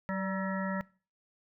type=harmonic tone with a mistuned harmonic; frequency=190.3 Hz; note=F#3; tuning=49 cents sharp; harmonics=1 / 3 / 5 / 7 / 9 / 10; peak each=-33 / -38 / -40 / -41 / -43 / -43 dBFS; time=0.09-0.81 s; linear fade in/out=0 ms; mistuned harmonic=3; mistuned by=+37 cents; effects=noise-tail reverb RT60 0.4 s tail -22 dB re dry